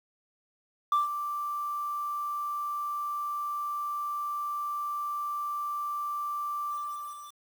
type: tone with ADSR envelope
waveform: sine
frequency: 1175 Hz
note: D6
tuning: 1 cent sharp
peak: -18 dBFS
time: 0.92-7.39 s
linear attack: 3 ms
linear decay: 150 ms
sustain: -12 dB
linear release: 690 ms
effects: tanh soft clip ceiling -20 dBFS + 8-bit